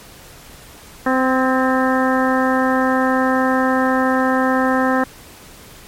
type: harmonic tone with a mistuned harmonic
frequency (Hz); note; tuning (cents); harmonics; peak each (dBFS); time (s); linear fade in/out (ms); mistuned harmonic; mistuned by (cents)
259.4; C4; -15; 1 / 2 / 3 / 4 / 5 / 6 / 7; -17 / -20 / -22 / -23 / -24 / -25 / -25; 1.06-5.04; 5; 6; +39
effects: pink hiss -41 dBFS RMS until 5.87 s + MP3 64 kbps